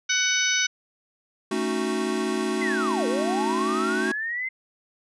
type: harmonic tone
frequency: 747 Hz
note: F#5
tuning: 16 cents sharp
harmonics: 2 / 3 / 4 / 5 / 6 / 7 / 8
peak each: -26 / -27 / -29 / -29 / -35 / -33 / -26 dBFS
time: 0.09-0.67 s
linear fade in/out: 10 ms
type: chord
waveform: square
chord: D# half-diminished seventh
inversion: second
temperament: equal with one note detuned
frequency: 220 / 275.4 / 311.1 / 370 Hz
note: A3 / C#4 / D#4 / F#4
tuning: 0 / -11 / 0 / 0 cents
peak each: -30 / -32 / -32 / -28 dBFS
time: 1.51-4.12 s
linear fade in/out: 5 ms
type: linear two-way sweep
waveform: sine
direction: down then up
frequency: 2093 to 447.9 to 2093 Hz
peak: -26 dBFS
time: 2.61-4.49 s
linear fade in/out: 10 ms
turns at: 3.07 s
effects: resampled to 24000 Hz